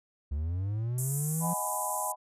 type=linear sweep; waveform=triangle; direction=up; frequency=68.6 to 174.61 Hz; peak=-27 dBFS; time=0.31-1.54 s; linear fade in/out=10 ms
type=band-pass noise; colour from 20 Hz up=pink; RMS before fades=-37 dBFS; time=0.98-2.12 s; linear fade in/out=2 ms; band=7200 to 13000 Hz; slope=48 dB/octave
type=chord; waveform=sine; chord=G# minor seventh; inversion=second; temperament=just; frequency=623 / 747.5 / 830.6 / 996.7 Hz; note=D#5 / F#5 / G#5 / B5; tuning=+2 / +17 / 0 / +16 cents; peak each=-39 / -39 / -36 / -34 dBFS; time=1.4-2.16 s; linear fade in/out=50 ms
effects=resampled to 32000 Hz